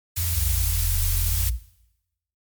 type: noise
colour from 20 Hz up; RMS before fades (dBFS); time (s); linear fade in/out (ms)
blue; -27; 0.16-1.5; 10
type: tone with vibrato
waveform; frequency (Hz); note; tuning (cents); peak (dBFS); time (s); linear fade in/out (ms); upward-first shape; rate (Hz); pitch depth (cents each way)
sine; 85; F2; -46; -24; 0.17-1.51; 10; square; 20; 110
type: linear two-way sweep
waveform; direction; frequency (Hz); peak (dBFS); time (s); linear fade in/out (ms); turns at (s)
sine; down then up; 67.2 to 34.43 to 60.8; -23; 0.32-1.59; 50; 1.02
effects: noise-tail reverb RT60 0.9 s tail -20 dB re dry + MP3 96 kbps